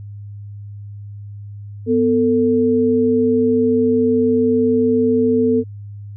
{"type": "tone pair together", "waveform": "sine", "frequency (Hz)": [248.8, 446.6], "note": ["B3", "A4"], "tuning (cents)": [13, 26], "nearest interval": "minor seventh", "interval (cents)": 1013, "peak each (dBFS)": -15, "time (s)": [1.86, 5.64], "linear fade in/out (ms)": 50, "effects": ["added 102 Hz sine -30 dBFS peak until 6.16 s"]}